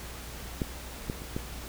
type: clicks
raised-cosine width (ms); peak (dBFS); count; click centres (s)
3; -15 / -17 / -28 / -18; 4; 0.618 / 1.099 / 1.219 / 1.365
effects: added 60 Hz sine -43 dBFS peak until 1.68 s + pink hiss -43 dBFS RMS until 1.68 s